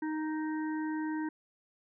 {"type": "harmonic tone", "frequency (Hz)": 311.1, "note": "D#4", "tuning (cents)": 0, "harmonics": [1, 3, 5, 6], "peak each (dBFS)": [-32, -42, -46, -48], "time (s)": [0.02, 1.29], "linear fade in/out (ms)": 5, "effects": []}